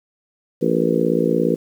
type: harmonic tone with a mistuned harmonic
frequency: 57 Hz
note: A#1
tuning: 38 cents flat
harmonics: 3 / 4 / 5 / 6 / 7 / 8 / 9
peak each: -23 / -23 / -23 / -23 / -23 / -23 / -23 dBFS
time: 0.61-1.56 s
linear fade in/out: 20 ms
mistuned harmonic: 9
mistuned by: -70 cents
effects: 8-bit